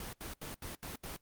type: noise bursts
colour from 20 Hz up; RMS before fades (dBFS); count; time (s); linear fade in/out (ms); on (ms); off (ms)
pink; -43; 6; 0-1.165; 2; 130; 77
effects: pink hiss -75 dBFS RMS until 1.21 s + Opus 24 kbps